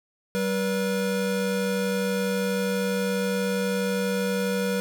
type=tone pair together; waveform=square; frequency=192.19 / 484.3 Hz; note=G3 / B4; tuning=-34 / -34 cents; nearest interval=octave + major third; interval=1600 cents; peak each=-27 dBFS; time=0.35-4.8 s; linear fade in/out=0 ms; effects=none